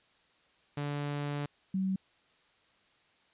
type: tone pair in turn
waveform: sawtooth / sine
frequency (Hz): 144.9 / 190.26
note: D3 / F#3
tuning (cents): -23 / +49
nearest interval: perfect fourth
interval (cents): 472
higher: second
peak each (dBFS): -29 / -28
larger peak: second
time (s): 0.77-1.46 / 1.74-1.96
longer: first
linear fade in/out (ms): 5
effects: white hiss -67 dBFS RMS until 3.33 s + resampled to 8000 Hz